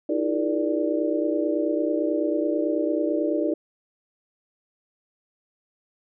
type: tone cluster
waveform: sine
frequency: 312.6 / 341.7 / 405.3 / 470 / 586 Hz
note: D#4 / F4 / G#4 / A#4 / D5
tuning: +8 / -38 / -42 / +14 / -4 cents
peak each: -25 / -28 / -31 / -30 / -27 dBFS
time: 0.09-3.54 s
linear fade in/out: 5 ms
effects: none